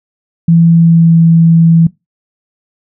sine tone with pitch glide, 167.1 to 165.37 Hz, E3 to E3, +24 to +6 cents, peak -3 dBFS, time 0.48-1.87 s, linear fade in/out 5 ms, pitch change -18 cents, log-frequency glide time 0.7-1.18 s, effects noise-tail reverb RT60 0.2 s tail -21 dB re dry

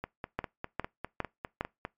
two click trains, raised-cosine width 0.5 ms, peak -20 / -15 dBFS, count 10 / 4, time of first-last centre 0.04-1.851 / 0.39-1.61 s, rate 4.97 / 2.46 Hz, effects noise-tail reverb RT60 0.2 s tail -23 dB re dry + MP3 96 kbps

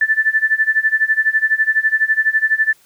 sine tone with tremolo, 1760 Hz, A6, in tune, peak -9 dBFS, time 0.01-2.73 s, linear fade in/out 2 ms, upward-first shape sine, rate 12 Hz, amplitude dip 90%, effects white hiss -53 dBFS RMS until 2.85 s

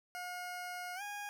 20% pulse tone with pitch glide, 718 to 820 Hz, F5 to G#5, +48 to -22 cents, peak -36 dBFS, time 0.15-1.29 s, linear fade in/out 0 ms, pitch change +230 cents, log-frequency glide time 0.95-1.02 s, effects none

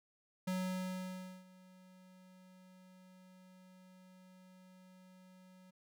square tone with ADSR envelope, 185 Hz, F#3, in tune, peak -35 dBFS, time 0.47-5.71 s, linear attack 9 ms, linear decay 960 ms, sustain -24 dB, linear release 11 ms, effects none

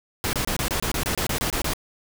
pink noise bursts, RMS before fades -25 dBFS, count 13, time 0.24-1.735 s, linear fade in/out 0 ms, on 91 ms, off 26 ms, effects none

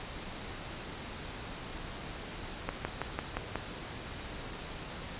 slowing click train, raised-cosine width 0.5 ms, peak -17 dBFS, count 6, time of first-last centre 2.69-3.557 s, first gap 160 ms, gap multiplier 1.04, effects pink hiss -42 dBFS RMS until 5.19 s + resampled to 8000 Hz

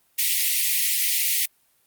white high-pass noise, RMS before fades -22 dBFS, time 0.18-1.46 s, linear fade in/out 10 ms, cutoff 1900 Hz, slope 96 dB/octave, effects white hiss -64 dBFS RMS until 1.86 s + Opus 32 kbps

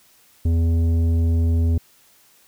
triangle tone with tanh clipping, 83 Hz, E2, 12 cents sharp, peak -17 dBFS, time 0.45-1.78 s, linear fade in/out 5 ms, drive 14 dB, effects white hiss -55 dBFS RMS until 2.47 s

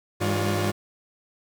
sawtooth tone cluster, 99.9 / 160.5 / 204.9 / 355.8 / 571 Hz, G2 / E3 / G#3 / F4 / D5, +33 / -46 / -23 / +32 / -49 cents, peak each -22 / -29 / -28 / -24 / -29 dBFS, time 0.2-0.72 s, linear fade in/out 20 ms, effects none

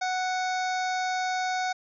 harmonic tone, 740 Hz, F#5, in tune, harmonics 1 / 2 / 3 / 5 / 6 / 7 / 8 / 9, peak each -27 / -33 / -37 / -41 / -43 / -44 / -45 / -46 dBFS, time 0.01-1.73 s, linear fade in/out 10 ms, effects none

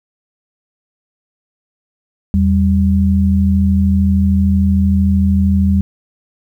sine tone pair together, 82.41 / 195.53 Hz, E2 / G3, 0 / -4 cents, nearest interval octave + minor third, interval 1496 cents, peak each -12 dBFS, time 2.34-5.81 s, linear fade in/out 0 ms, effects 8-bit

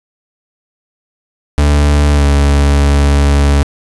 40% pulse tone with pitch glide, 72.8 to 71.1 Hz, D2 to C#2, -15 to +45 cents, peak -6 dBFS, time 1.58-3.63 s, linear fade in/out 0 ms, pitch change -40 cents, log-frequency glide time 2.13-2.24 s, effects resampled to 24000 Hz + 7-bit

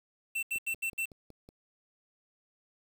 square tone bursts, 2687 Hz, E7, 33 cents sharp, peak -31 dBFS, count 5, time 0.35-1.057 s, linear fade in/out 10 ms, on 79 ms, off 78 ms
click train, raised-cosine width 2 ms, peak -38 dBFS, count 6, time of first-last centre 0.56-1.489 s, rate 5.38 Hz
effects 9-bit

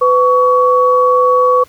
sine tone pair together, 502 / 1125.5 Hz, B4 / C#6, +28 / +26 cents, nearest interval octave + major second, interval 1398 cents, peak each -10 dBFS, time 0.01-1.64 s, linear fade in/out 10 ms, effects pink hiss -46 dBFS RMS until 1.68 s

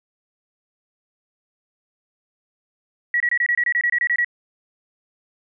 sine tone bursts, 1923 Hz, B6, 47 cents flat, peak -16 dBFS, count 13, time 3.14-4.246 s, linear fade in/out 2 ms, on 62 ms, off 25 ms, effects none

